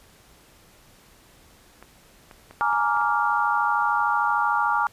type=clicks; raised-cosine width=0.5 ms; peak=-28 dBFS; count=7; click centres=1.826 / 2.312 / 2.51 / 2.612 / 2.73 / 2.97 / 3.013 s
type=chord; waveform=sine; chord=Bb dominant seventh; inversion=third; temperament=just; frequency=839.1 / 932.3 / 1165.4 / 1398.5 Hz; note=Ab5 / Bb5 / D6 / F6; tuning=+18 / 0 / -14 / +2 cents; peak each=-25 dBFS; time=2.61-4.87 s; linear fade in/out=0 ms
effects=pink hiss -54 dBFS RMS until 4.92 s + resampled to 32000 Hz